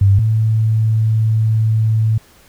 sine tone pair in turn, 98.7 / 110.37 Hz, G2 / A2, +12 / +6 cents, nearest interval major second, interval 194 cents, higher second, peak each -7 / -11 dBFS, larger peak first, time 0.01-0.19 / 0.19-2.18 s, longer second, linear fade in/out 5 ms, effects pink hiss -48 dBFS RMS until 2.48 s

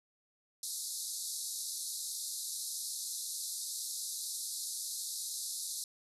white band-pass noise, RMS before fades -40 dBFS, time 0.63-5.84 s, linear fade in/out 2 ms, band 3800 to 12000 Hz, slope 96 dB/octave, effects none

